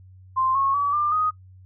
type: tone with pitch steps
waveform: sine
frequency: 1046.5 / 1093.5 / 1142.5 / 1193.8 / 1247.4 Hz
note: C6 / C#6 / D6 / D6 / D#6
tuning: 0 / -24 / -48 / +28 / +4 cents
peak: -19 dBFS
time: 0.36-1.31 s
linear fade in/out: 20 ms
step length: 190 ms
effects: noise-tail reverb RT60 0.1 s tail -19 dB re dry + added 93 Hz sine -45 dBFS peak until 1.65 s